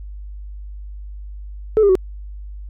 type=tone with pitch steps; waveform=sine; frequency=434.6 / 403.2 / 374 Hz; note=A4 / G4 / F#4; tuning=-21 / +49 / +19 cents; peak=-8 dBFS; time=1.77-1.953 s; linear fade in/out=0 ms; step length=61 ms; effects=tanh soft clip ceiling -7 dBFS + added 50 Hz sine -30 dBFS peak until 2.69 s